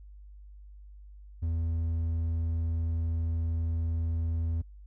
sine tone with hard clipping, 82.41 Hz, E2, in tune, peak -28 dBFS, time 1.42-4.62 s, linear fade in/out 10 ms, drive 3 dB, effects added 50 Hz sine -46 dBFS peak until 4.86 s

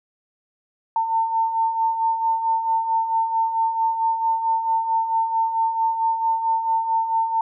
sine beating tone pair, 898 / 902.5 Hz, A5 / A5, +35 / +44 cents, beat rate 4.5 Hz, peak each -27 / -19 dBFS, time 0.96-7.41 s, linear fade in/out 2 ms, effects none

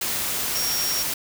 sine tone in noise, 5588 Hz, F8, in tune, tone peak -25 dBFS, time 0.55-1.03 s, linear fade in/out 5 ms, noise white, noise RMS -26 dBFS, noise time 0.01-1.14 s, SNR -2 dB, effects none

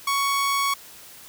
sawtooth tone, 1114 Hz, C#6, 8 cents sharp, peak -17 dBFS, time 0.07-0.74 s, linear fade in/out 5 ms, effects white hiss -45 dBFS RMS until 1.28 s

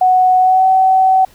sine tone with pitch glide, 740 to 757.3 Hz, F#5 to F#5, 0 to +40 cents, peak -7 dBFS, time 0.01-1.25 s, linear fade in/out 5 ms, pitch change +40 cents, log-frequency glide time 0.39-0.66 s, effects pink hiss -47 dBFS RMS until 1.34 s

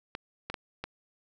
clicks, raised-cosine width 0.3 ms, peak -19 dBFS, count 4, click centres 0.151 / 0.5 / 0.542 / 0.84 s, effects none

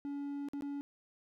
triangle tone with dropouts, 283.8 Hz, C#4, 41 cents sharp, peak -35 dBFS, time 0.05-0.81 s, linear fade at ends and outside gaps 0 ms, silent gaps 0.486-0.534 / 0.609-0.622 s, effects none

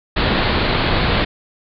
pink low-pass noise, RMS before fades -17 dBFS, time 0.16-1.25 s, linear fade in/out 10 ms, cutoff 4500 Hz, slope 96 dB/octave, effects none

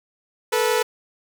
sawtooth tone pair together, 438.3 / 489 Hz, A4 / B4, -7 / -17 cents, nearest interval major second, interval 190 cents, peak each -17 dBFS, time 0.52-0.83 s, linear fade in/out 10 ms, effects none

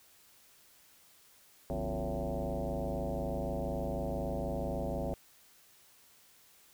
sine tone with frequency modulation, 246.9 Hz, B3, in tune, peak -32 dBFS, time 1.7-5.14 s, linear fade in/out 0 ms, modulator 104 Hz, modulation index 4.5, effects white hiss -62 dBFS RMS until 6.73 s

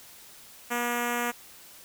5% pulse tone with notch filter, 240.2 Hz, B3, 48 cents flat, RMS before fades -29 dBFS, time 0.7-1.32 s, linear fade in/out 20 ms, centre 4100 Hz, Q 0.91, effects white hiss -50 dBFS RMS until 1.84 s

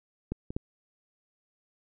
clicks, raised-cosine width 3 ms, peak -18 / -24 / -17 dBFS, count 3, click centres 0.32 / 0.505 / 0.565 s, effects none

